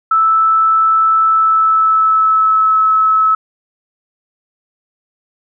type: tone with pitch glide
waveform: sine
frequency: 1315 to 1296.9 Hz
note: E6 to E6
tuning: -5 to -29 cents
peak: -8 dBFS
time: 0.11-3.35 s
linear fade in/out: 5 ms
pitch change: -24 cents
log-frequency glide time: 1.26-2.79 s
effects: none